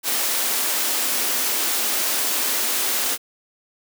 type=high-pass noise; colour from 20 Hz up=white; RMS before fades=-22 dBFS; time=0.03-3.18 s; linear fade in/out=50 ms; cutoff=220 Hz; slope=96 dB/octave; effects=none